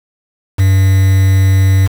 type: tone with quantisation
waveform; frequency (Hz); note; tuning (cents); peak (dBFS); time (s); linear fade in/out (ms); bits
triangle; 96; G2; -36; -4; 0.58-1.88; 20; 4
effects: none